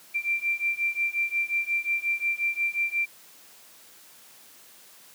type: beating tone pair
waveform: sine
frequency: 2356 / 2361.6 Hz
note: D7 / D7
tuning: +5 / +9 cents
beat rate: 5.6 Hz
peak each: -28 / -27 dBFS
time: 0.14-3.06 s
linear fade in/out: 20 ms
effects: white hiss -52 dBFS RMS until 5.14 s + high-pass 150 Hz 12 dB/octave